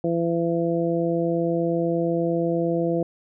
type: harmonic tone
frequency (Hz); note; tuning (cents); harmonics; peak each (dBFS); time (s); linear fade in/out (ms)
168.5; E3; +38; 1 / 2 / 3 / 4; -26 / -24 / -25 / -30; 0.04-3.03; 2
effects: none